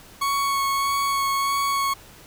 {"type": "tone with vibrato", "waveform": "40% pulse", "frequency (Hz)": 1108.7, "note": "C#6", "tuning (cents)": 0, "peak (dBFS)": -20, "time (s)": [0.21, 1.94], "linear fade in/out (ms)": 10, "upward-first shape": "sine", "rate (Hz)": 1.6, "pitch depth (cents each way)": 12, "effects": ["pink hiss -47 dBFS RMS until 2.26 s"]}